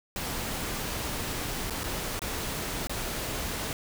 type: noise with dropouts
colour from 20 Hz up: pink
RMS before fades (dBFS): -33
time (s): 0.16-3.73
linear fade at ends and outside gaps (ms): 1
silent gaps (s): 1.699-1.706 / 1.835-1.84 / 2.193-2.218 / 2.871-2.895
effects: none